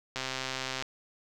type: click train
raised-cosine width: 0.2 ms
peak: -16 dBFS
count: 88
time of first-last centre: 0.16-0.824 s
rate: 131 Hz
effects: none